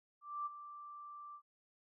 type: tone with ADSR envelope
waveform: sine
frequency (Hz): 1174.7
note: D6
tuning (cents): 0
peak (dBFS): -36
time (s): 0.21-1.42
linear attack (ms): 250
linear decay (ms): 22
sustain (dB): -12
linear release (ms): 74
effects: none